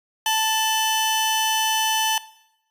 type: tone pair together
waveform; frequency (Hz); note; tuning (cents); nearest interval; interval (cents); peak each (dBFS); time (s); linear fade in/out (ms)
sawtooth; 880 / 3015; A5 / F#7; 0 / +32; octave + major sixth; 2132; -17 / -19; 0.26-2.18; 2
effects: noise-tail reverb RT60 0.8 s tail -18 dB re dry + resampled to 32000 Hz